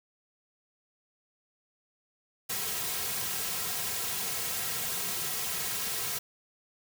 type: noise with comb filter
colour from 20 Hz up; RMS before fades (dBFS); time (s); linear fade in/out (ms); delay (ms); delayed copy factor
white; -33; 2.49-6.19; 10; 3.4; -0.75
effects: none